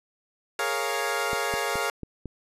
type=chord; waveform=15% pulse; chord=Bb minor seventh; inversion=third; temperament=equal; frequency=415.3 / 466.2 / 554.4 / 698.5 Hz; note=Ab4 / Bb4 / Db5 / F5; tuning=0 / 0 / 0 / 0 cents; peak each=-25 dBFS; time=0.59-1.9 s; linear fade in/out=2 ms
type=clicks; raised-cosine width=3 ms; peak=-22 dBFS; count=5; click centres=1.332 / 1.539 / 1.756 / 2.033 / 2.257 s
effects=resampled to 32000 Hz